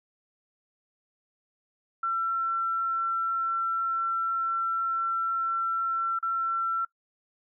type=tone with dropouts; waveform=sine; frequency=1349 Hz; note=E6; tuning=40 cents sharp; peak=-25 dBFS; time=2.03-6.85 s; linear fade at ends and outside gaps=5 ms; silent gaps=6.189-6.227 s; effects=noise-tail reverb RT60 0.1 s tail -20 dB re dry